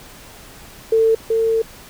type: tone pair in turn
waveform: sine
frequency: 447.8 / 449.7 Hz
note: A4 / A4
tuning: +30 / +38 cents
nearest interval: unison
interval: 8 cents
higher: second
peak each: -11 / -14 dBFS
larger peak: first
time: 0.92-1.15 / 1.3-1.62 s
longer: second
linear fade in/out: 5 ms
effects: pink hiss -41 dBFS RMS until 1.89 s